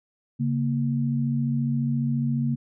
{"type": "tone pair together", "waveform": "sine", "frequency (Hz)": [138.6, 233.1], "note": ["C#3", "A#3"], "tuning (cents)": [0, 0], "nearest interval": "major sixth", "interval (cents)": 900, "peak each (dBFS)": [-24, -25], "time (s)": [0.39, 2.56], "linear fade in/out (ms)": 20, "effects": []}